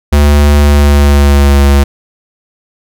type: tone with pitch glide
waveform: square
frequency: 72.8 to 70.12 Hz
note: D2 to C#2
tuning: -15 to +20 cents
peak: -4 dBFS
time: 0.12-1.84 s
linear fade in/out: 10 ms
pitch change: -65 cents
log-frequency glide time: 0.58-1.61 s
effects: none